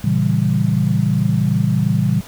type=chord; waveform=sine; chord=A# diminished seventh; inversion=none; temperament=equal with one note detuned; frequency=115.6 / 138.59 / 164.81 / 196 Hz; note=A#2 / C#3 / E3 / G3; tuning=-14 / 0 / 0 / 0 cents; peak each=-19 dBFS; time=0.04-2.21 s; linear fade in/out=5 ms; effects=pink hiss -39 dBFS RMS until 2.27 s